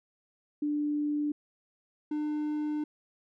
sine / triangle tone pair in turn, 295.4 / 300.6 Hz, D4 / D4, +10 / +40 cents, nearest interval unison, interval 30 cents, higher second, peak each -27 dBFS, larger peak neither, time 0.62-1.32 / 2.11-2.84 s, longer second, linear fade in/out 5 ms, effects none

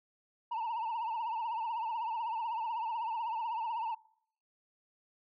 sine tone with vibrato, 914 Hz, A#5, 34 cents flat, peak -30 dBFS, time 0.51-3.95 s, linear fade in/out 10 ms, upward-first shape triangle, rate 16 Hz, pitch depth 110 cents each way, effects noise-tail reverb RT60 0.6 s tail -23 dB re dry + tanh soft clip ceiling -32 dBFS

